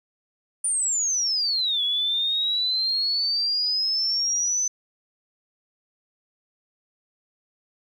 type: exponential two-way sweep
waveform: sine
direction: down then up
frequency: 9410 to 3357 to 6120 Hz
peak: -21 dBFS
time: 0.64-4.68 s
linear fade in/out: 5 ms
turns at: 1.83 s
effects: 9-bit